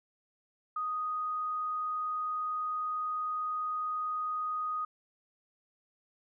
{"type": "tone", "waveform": "sine", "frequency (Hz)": 1244.5, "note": "D#6", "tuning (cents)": 0, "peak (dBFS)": -31, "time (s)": [0.76, 4.85], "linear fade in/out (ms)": 5, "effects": []}